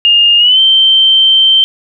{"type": "tone with pitch glide", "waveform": "sine", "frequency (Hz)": [2828, 3120], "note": ["F7", "G7"], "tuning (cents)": [21, -9], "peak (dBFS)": -4, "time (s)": [0.05, 1.64], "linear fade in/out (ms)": 0, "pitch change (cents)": 170, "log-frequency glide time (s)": [0.38, 0.6], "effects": []}